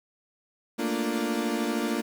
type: chord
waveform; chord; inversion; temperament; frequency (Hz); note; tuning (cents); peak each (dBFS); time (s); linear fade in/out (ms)
35% pulse; Bb major seventh; third; equal; 220 / 233.1 / 293.7 / 349.2; A3 / Bb3 / D4 / F4; 0 / 0 / 0 / 0; -32 / -28 / -30 / -31; 0.78-2.02; 20
effects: 9-bit